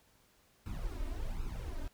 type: noise with flanger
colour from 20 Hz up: brown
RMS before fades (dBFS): -38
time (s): 0.66-1.88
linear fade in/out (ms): 2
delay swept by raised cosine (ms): 0.76 to 3.26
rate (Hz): 1.3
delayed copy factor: +0.9
effects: pink hiss -68 dBFS RMS until 1.93 s